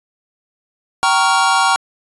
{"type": "chord", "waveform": "square", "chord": "G half-diminished seventh", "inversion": "none", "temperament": "equal with one note detuned", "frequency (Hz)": [773.6, 932.3, 1108.7, 1396.9], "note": ["G5", "Bb5", "Db6", "F6"], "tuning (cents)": [-23, 0, 0, 0], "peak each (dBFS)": -18, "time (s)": [1.03, 1.76], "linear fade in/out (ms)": 0, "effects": ["resampled to 24000 Hz"]}